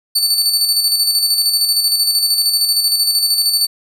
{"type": "tone with tremolo", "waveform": "sawtooth", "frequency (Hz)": 4500, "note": "C#8", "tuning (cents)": 25, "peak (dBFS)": -8, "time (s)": [0.15, 3.67], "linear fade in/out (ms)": 10, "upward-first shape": "square", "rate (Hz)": 13, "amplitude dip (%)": 45, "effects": []}